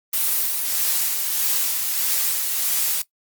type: noise with tremolo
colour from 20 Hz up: blue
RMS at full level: -20 dBFS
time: 0.13-3.02 s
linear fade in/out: 5 ms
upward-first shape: sine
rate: 1.6 Hz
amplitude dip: 35%
effects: noise-tail reverb RT60 0.1 s tail -18 dB re dry + Opus 32 kbps